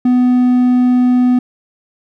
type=tone; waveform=triangle; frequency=249.1 Hz; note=B3; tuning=15 cents sharp; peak=-6 dBFS; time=0.05-1.39 s; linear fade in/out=5 ms; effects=none